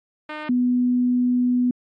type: tone pair in turn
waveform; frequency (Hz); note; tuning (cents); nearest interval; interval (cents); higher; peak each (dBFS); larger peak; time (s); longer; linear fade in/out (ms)
5% pulse / sine; 304.6 / 247.4; D#4 / B3; -37 / +3; major third; 360; first; -16; neither; 0.29-0.49 / 0.49-1.71; second; 5
effects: low-pass 2000 Hz 12 dB/octave + MP3 48 kbps